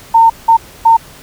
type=tone bursts at uneven times; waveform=sine; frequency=910 Hz; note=A#5; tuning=42 cents flat; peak=-3 dBFS; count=3; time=0.14-0.3 / 0.48-0.57 / 0.85-0.97 s; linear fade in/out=10 ms; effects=pink hiss -37 dBFS RMS until 1.22 s